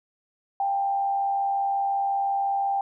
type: tone with frequency modulation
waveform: sine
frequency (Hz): 792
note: G5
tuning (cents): +18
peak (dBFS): -22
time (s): 0.6-2.81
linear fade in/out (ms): 2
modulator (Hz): 85.6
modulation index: 0.35
effects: none